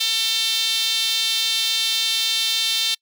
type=tone with high-pass filter; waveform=sawtooth; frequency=448.2 Hz; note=A4; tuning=32 cents sharp; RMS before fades=-21 dBFS; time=0-2.95 s; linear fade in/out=10 ms; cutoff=3600 Hz; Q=4.2; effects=noise-tail reverb RT60 0.1 s tail -26 dB re dry